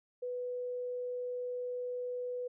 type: tone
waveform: sine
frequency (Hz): 494.7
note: B4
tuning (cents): +3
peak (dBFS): -35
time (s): 0.22-2.48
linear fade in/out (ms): 10
effects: none